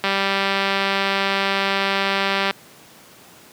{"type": "click train", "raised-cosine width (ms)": 0.3, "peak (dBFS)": -4, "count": 485, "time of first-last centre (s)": [0.04, 2.509], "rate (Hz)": 196, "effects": ["pink hiss -46 dBFS RMS until 3.52 s", "high-pass 150 Hz 12 dB/octave"]}